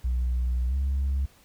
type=tone with pitch glide; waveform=sine; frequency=61.74 to 68.11 Hz; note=B1 to C#2; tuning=0 to -30 cents; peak=-21 dBFS; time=0.04-1.26 s; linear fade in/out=10 ms; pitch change=+170 cents; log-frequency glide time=0.68-0.75 s; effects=tanh soft clip ceiling -21 dBFS + pink hiss -58 dBFS RMS until 1.44 s